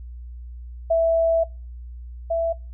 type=tone pair in turn; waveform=sine; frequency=659.3 / 663.9 Hz; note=E5 / E5; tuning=0 / +12 cents; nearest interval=unison; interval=12 cents; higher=second; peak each=-15 / -19 dBFS; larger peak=first; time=0.9-1.44 / 2.3-2.53 s; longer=first; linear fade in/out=10 ms; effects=noise-tail reverb RT60 0.3 s tail -24 dB re dry + added 60 Hz sine -34 dBFS peak until 2.73 s